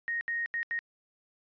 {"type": "tone bursts at uneven times", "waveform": "sine", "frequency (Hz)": 1864.7, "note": "A#6", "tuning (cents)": 0, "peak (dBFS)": -27, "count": 4, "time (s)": [[0.08, 0.21], [0.28, 0.46], [0.54, 0.63], [0.71, 0.79]], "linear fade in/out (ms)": 0, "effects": ["tanh soft clip ceiling -28 dBFS", "resampled to 11025 Hz"]}